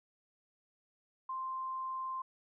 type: tone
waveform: sine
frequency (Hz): 1046.5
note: C6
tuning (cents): 0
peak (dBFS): -36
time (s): 1.29-2.22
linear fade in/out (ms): 5
effects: none